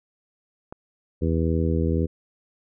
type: click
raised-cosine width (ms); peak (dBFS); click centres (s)
1; -22; 0.725
type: harmonic tone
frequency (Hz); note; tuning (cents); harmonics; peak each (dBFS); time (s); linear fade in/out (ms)
81.6; E2; -17; 1 / 2 / 3 / 4 / 5 / 6; -23 / -26 / -28 / -29 / -30 / -31; 1.21-2.07; 20
effects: none